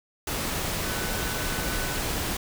sine tone in noise, 1500 Hz, F#6, 23 cents sharp, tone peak -37 dBFS, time 0.84-1.99 s, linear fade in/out 5 ms, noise pink, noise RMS -29 dBFS, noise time 0.27-2.37 s, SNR -11 dB, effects none

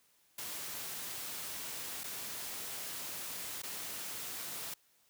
white noise with dropouts, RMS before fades -42 dBFS, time 0.38-4.74 s, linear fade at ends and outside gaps 5 ms, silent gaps 2.036-2.04 / 3.621-3.633 s, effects white hiss -70 dBFS RMS until 5.09 s + high-pass 80 Hz 12 dB/octave

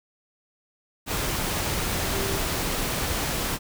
sine tone in noise, 392 Hz, G4, in tune, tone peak -31 dBFS, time 2.11-2.41 s, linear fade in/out 50 ms, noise pink, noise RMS -27 dBFS, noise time 1.06-3.59 s, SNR -7 dB, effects none

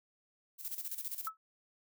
violet noise with tremolo, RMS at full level -39 dBFS, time 0.58-1.3 s, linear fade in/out 50 ms, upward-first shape square, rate 15 Hz, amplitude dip 70%
sine tone with exponential decay, 1300 Hz, E6, 24 cents flat, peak -31 dBFS, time 1.27-1.37 s, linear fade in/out 1 ms, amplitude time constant 20 ms
effects none

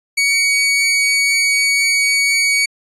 sawtooth tone, 2249 Hz, C#7, 24 cents sharp, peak -9 dBFS, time 0.17-2.66 s, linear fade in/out 10 ms, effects resampled to 24000 Hz

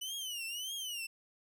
sawtooth tone with vibrato, 2960 Hz, F#7, in tune, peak -35 dBFS, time 0.01-1.07 s, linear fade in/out 10 ms, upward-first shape triangle, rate 1.7 Hz, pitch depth 190 cents each way, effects none

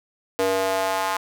square tone with high-pass filter sweep, 95.4 Hz, G2, 47 cents flat, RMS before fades -23 dBFS, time 0.39-1.17 s, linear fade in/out 0 ms, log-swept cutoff 450 to 950 Hz, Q 2.7, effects none

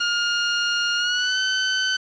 20% pulse tone with pitch glide, 1418 to 1519.8 Hz, F6 to F#6, +26 to +46 cents, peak -15 dBFS, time 0-1.97 s, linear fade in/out 10 ms, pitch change +120 cents, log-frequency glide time 0.96-1.39 s, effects resampled to 16000 Hz + 7-bit

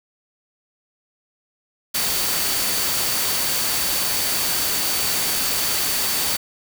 sine tone in noise, 4541 Hz, C#8, 41 cents sharp, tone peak -29 dBFS, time 1.94-6.37 s, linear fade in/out 10 ms, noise white, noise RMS -22 dBFS, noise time 1.94-6.37 s, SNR -10 dB, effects none

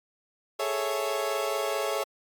30% pulse chord, A major seventh, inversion third, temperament equal, 415.3 / 440 / 554.4 / 659.3 Hz, G#4 / A4 / C#5 / E5, 0 / 0 / 0 / 0 cents, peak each -30 / -32 / -28 / -30 dBFS, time 0.59-2.04 s, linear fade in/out 10 ms, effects MP3 96 kbps

